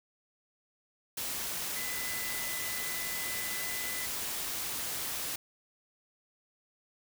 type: tone in noise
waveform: sine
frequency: 2007 Hz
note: B6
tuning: 27 cents sharp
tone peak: -40 dBFS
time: 1.76-4.06 s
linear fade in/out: 5 ms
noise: white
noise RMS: -36 dBFS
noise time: 1.17-5.36 s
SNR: -7 dB
effects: none